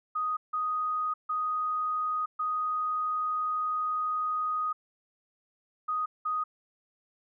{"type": "tone bursts at uneven times", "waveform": "sine", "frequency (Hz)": 1246, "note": "D#6", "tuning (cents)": 2, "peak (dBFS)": -27, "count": 6, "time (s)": [[0.15, 0.37], [0.53, 1.14], [1.29, 2.26], [2.39, 4.73], [5.88, 6.06], [6.25, 6.44]], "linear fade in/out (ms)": 10, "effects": []}